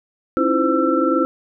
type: tone cluster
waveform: sine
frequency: 271.7 / 319.6 / 340.8 / 515 / 1336 Hz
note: C#4 / D#4 / F4 / C5 / E6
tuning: -35 / +47 / -42 / -28 / +23 cents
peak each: -21 dBFS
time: 0.37-1.25 s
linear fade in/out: 0 ms
effects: none